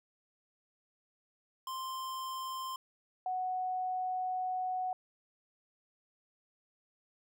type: tone pair in turn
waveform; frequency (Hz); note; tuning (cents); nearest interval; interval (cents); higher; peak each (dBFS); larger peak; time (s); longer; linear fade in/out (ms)
square / sine; 1046.5 / 740; C6 / F#5; 0 / 0; tritone; 600; first; -38 / -32; second; 1.67-2.76 / 3.26-4.93; second; 2
effects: none